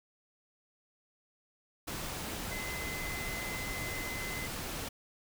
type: tone in noise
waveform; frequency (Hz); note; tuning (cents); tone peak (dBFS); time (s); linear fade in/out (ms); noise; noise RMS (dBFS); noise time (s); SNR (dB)
sine; 2046; C7; -39; -40; 2.51-4.47; 10; pink; -39; 1.87-4.89; -4
effects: none